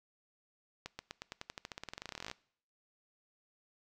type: accelerating click train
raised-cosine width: 0.2 ms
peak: -24 dBFS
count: 28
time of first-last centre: 0.86-2.314 s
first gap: 130 ms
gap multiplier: 0.92
effects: noise-tail reverb RT60 0.6 s tail -22 dB re dry